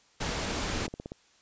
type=noise; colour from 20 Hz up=pink; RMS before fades=-32 dBFS; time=0.2-0.87 s; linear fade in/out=10 ms
type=click train; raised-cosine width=2 ms; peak=-24 dBFS; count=8; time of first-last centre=0.7-1.119 s; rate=16.7 Hz
effects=white hiss -63 dBFS RMS until 1.41 s + resampled to 16000 Hz